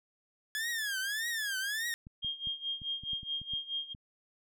sawtooth tone with vibrato, 1700 Hz, G#6, 40 cents sharp, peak -29 dBFS, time 0.55-1.94 s, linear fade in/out 0 ms, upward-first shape triangle, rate 1.7 Hz, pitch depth 210 cents each way
clicks, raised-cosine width 5 ms, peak -36 dBFS, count 10, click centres 2.069 / 2.247 / 2.472 / 2.818 / 3.036 / 3.133 / 3.232 / 3.416 / 3.536 / 3.948 s
sine tone with tremolo, 3224 Hz, G7, 48 cents sharp, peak -31 dBFS, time 2.22-3.94 s, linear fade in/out 20 ms, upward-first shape sine, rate 4.7 Hz, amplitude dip 85%
effects none

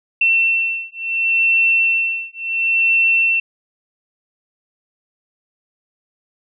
sine beating tone pair, 2696 / 2696.71 Hz, E7 / E7, +38 / +39 cents, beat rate 0.71 Hz, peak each -17 dBFS, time 0.21-3.4 s, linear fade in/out 5 ms, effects none

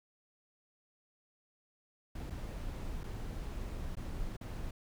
brown noise with dropouts, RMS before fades -40 dBFS, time 2.15-4.71 s, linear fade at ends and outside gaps 5 ms, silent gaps 2.3-2.304 / 3.035-3.039 / 3.954-3.968 / 4.368-4.41 s, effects none

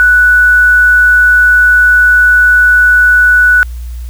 sine tone with quantisation, 1480 Hz, F#6, in tune, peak -3 dBFS, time 0-3.63 s, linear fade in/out 0 ms, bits 5, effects added 60 Hz sine -19 dBFS peak until 4.09 s + white hiss -42 dBFS RMS until 4.09 s

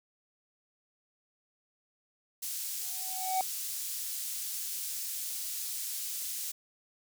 pink high-pass noise, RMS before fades -37 dBFS, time 2.42-6.52 s, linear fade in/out 10 ms, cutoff 6500 Hz, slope 12 dB/octave
triangle tone with exponential growth, 753 Hz, F#5, 30 cents sharp, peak -23 dBFS, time 2.81-3.41 s, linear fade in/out 1 ms, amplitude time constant 130 ms
effects none

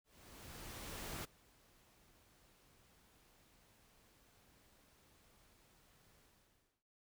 pink noise with ADSR envelope, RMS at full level -45 dBFS, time 0.04-6.84 s, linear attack 1200 ms, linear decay 16 ms, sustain -24 dB, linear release 620 ms, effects none

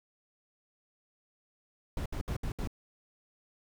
brown noise bursts, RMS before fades -34 dBFS, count 5, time 1.97-2.674 s, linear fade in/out 2 ms, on 88 ms, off 66 ms, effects none

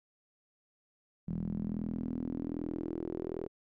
sawtooth tone with band-pass filter sweep, 41.26 Hz, E1, 2 cents sharp, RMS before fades -37 dBFS, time 1.27-3.48 s, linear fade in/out 20 ms, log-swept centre 180 to 400 Hz, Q 4.8, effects none

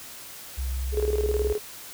sine tone, 64.8 Hz, C2, 16 cents flat, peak -26 dBFS, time 0.57-1.54 s, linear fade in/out 20 ms
sine tone with tremolo, 420.9 Hz, G#4, 23 cents sharp, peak -21 dBFS, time 0.92-1.6 s, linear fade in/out 50 ms, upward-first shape square, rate 19 Hz, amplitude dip 70%
effects white hiss -42 dBFS RMS until 1.93 s

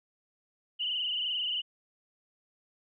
sine tone with frequency modulation, 2950 Hz, F#7, 6 cents flat, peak -29 dBFS, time 0.79-1.62 s, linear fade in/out 20 ms, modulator 22.9 Hz, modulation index 5.2, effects none

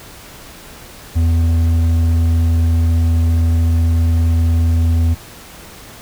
triangle tone with hard clipping, 83 Hz, E2, 12 cents sharp, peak -12 dBFS, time 1.15-5.15 s, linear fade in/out 20 ms, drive 9 dB, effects pink hiss -37 dBFS RMS until 6.01 s

